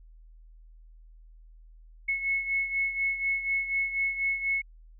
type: beating tone pair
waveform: sine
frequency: 2191 / 2195.1 Hz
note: C#7 / C#7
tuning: -21 / -18 cents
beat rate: 4.1 Hz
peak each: -27 / -33 dBFS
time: 2.08-4.62 s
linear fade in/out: 10 ms
effects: added 40 Hz sine -49 dBFS peak until 4.99 s